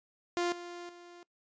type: tone with level steps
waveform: sawtooth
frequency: 349.2 Hz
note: F4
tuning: in tune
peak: -25 / -38 / -46 dBFS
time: 0.37-1.23 s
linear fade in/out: 0 ms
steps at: 0.52 / 0.89 s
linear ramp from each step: 2 ms
effects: noise-tail reverb RT60 0.1 s tail -21 dB re dry + resampled to 16000 Hz